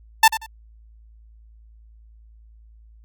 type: tone with echo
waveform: sawtooth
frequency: 888 Hz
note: A5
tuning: 16 cents sharp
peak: -5 dBFS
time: 0.23-0.28 s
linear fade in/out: 5 ms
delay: 92 ms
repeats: 2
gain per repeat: -13 dB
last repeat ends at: 0.464 s
effects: added 55 Hz sine -46 dBFS peak until 3.04 s + Opus 48 kbps